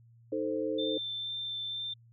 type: chord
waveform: sine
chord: A diminished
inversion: second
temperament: equal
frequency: 311.1 / 440 / 523.3 Hz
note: Eb4 / A4 / C5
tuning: 0 / 0 / 0 cents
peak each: -34 dBFS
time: 0.32-0.98 s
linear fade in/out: 5 ms
type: tone with vibrato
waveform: sine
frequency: 3562 Hz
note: A7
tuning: 21 cents sharp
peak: -34 dBFS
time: 0.78-1.94 s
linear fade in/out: 10 ms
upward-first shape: sine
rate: 2.1 Hz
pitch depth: 8 cents each way
effects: added 116 Hz sine -56 dBFS peak until 2.12 s